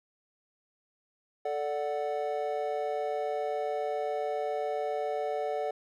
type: chord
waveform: triangle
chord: D major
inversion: second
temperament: equal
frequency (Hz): 440 / 587.3 / 740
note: A4 / D5 / F#5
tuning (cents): 0 / 0 / 0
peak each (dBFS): -32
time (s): 1.45-5.71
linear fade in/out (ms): 5
effects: none

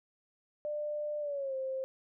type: tone with pitch glide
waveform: sine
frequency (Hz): 596 to 527.9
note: D5 to C5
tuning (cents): +25 to +15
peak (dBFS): -33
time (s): 0.65-1.84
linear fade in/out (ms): 0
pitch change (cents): -210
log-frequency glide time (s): 1.2-1.55
effects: none

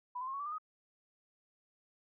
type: tone with pitch steps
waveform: sine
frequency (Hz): 987.8 / 1028 / 1069.8 / 1113.3 / 1158.5 / 1205.6 / 1254.7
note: B5 / C6 / C6 / C#6 / D6 / D6 / D#6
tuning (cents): 0 / -31 / +38 / +7 / -24 / +45 / +14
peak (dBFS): -37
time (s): 0.15-0.584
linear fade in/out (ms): 10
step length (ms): 62
effects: none

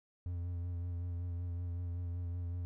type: tone with vibrato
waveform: triangle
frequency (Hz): 87.31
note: F2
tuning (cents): 0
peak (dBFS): -34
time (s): 0.26-2.65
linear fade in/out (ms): 0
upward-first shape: sine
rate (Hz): 5.3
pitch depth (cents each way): 29
effects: none

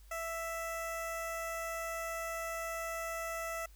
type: tone with notch filter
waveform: 15% pulse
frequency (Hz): 661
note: E5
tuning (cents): +5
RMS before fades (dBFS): -39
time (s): 0.11-3.66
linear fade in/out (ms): 5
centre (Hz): 3700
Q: 1.3
effects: added 50 Hz sine -54 dBFS peak until 3.75 s + white hiss -66 dBFS RMS until 3.75 s

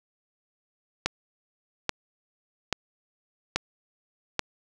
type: click train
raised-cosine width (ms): 0.2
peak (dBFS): -6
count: 5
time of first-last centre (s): 1.06-4.393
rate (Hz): 1.2
effects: none

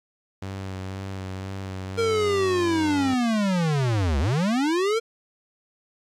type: tone with vibrato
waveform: sawtooth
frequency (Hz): 95.5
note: G2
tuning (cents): -45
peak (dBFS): -27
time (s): 0.42-3.14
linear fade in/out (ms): 5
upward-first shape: sine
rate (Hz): 2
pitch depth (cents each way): 26
type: linear two-way sweep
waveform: square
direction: down then up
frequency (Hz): 466.2 to 65.41 to 466.2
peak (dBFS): -21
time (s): 1.97-5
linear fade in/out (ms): 20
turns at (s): 4.19
effects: low-pass 7000 Hz 12 dB/octave + 10-bit

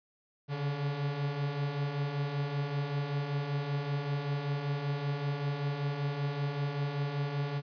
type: beating tone pair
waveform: 45% pulse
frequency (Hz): 138.9 / 144.1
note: C#3 / D3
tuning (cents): +4 / -33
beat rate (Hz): 5.2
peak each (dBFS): -38 / -32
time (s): 0.48-7.62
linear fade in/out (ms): 50
effects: resampled to 11025 Hz + 11-bit

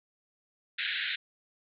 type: band-pass noise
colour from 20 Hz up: pink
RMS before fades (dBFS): -33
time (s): 0.78-1.16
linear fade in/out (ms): 10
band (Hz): 1500 to 4000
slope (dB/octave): 96
effects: none

